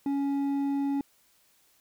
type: tone with hard clipping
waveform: sine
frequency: 279.2 Hz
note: C#4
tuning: 13 cents sharp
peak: -27 dBFS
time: 0.06-1.01 s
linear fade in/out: 2 ms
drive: 5 dB
effects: white hiss -65 dBFS RMS until 1.8 s